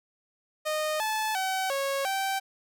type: tone with pitch steps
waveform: sawtooth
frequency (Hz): 616 / 868 / 760 / 550 / 776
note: D#5 / A5 / F#5 / C#5 / G5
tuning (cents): -17 / -24 / +46 / -14 / -18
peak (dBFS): -23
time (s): 0.65-2.4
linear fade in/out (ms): 20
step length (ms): 350
effects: none